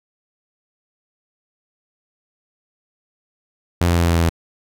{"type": "tone with pitch steps", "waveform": "sawtooth", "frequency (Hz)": [86.8, 86.2, 85.6, 85.01, 84.43, 83.84, 83.26], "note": ["F2", "F2", "F2", "F2", "E2", "E2", "E2"], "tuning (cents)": [-10, -22, -34, -46, 42, 30, 18], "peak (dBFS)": -10, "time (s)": [3.81, 4.293], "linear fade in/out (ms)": 0, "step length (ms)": 69, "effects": []}